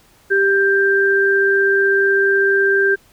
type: tone pair together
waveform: sine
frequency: 393.4 / 1579 Hz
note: G4 / G6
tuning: +6 / +12 cents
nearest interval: 2 octaves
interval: 2406 cents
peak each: -15 / -14 dBFS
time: 0.3-2.96 s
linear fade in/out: 20 ms
effects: pink hiss -52 dBFS RMS until 3.12 s